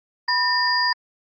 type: tone cluster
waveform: sine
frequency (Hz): 984 / 1813 / 4841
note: B5 / A#6 / D#8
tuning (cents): -7 / -49 / -48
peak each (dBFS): -22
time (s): 0.28-0.93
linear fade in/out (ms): 5
effects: Opus 32 kbps